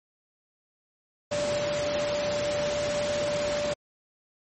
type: tone in noise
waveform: sine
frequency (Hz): 587.3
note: D5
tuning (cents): 0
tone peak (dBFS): -26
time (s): 1.31-3.74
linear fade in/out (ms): 10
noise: pink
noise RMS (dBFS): -32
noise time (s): 1.31-3.74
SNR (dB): +3
effects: high-pass 100 Hz 12 dB/octave + MP3 32 kbps